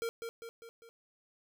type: tone with echo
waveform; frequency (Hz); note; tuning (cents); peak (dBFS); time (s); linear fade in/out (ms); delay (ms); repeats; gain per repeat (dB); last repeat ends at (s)
square; 461; A#4; -19; -34; 0.02-0.09; 0; 200; 4; -5; 0.89
effects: none